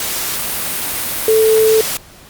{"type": "tone in noise", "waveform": "sine", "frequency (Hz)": 440, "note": "A4", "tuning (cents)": 0, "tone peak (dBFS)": -8, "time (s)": [1.28, 1.81], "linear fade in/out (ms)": 2, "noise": "white", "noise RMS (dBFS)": -20, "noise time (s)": [0, 1.97], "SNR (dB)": 9, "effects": ["pink hiss -41 dBFS RMS until 2.29 s", "Opus 48 kbps"]}